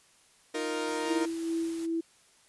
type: chord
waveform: sawtooth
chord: Eb suspended second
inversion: none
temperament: equal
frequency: 311.1 / 349.2 / 466.2 Hz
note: Eb4 / F4 / Bb4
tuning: 0 / 0 / 0 cents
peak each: -31 / -34 / -29 dBFS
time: 0.54-1.26 s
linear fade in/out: 10 ms
type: noise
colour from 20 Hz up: white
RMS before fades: -47 dBFS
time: 0.86-1.87 s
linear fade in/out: 20 ms
type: tone with tremolo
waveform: sine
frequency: 330 Hz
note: E4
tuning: 2 cents sharp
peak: -27 dBFS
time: 1.07-2.01 s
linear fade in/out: 10 ms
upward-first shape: sine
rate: 2.5 Hz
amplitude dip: 45%
effects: white hiss -62 dBFS RMS until 2.48 s + resampled to 24000 Hz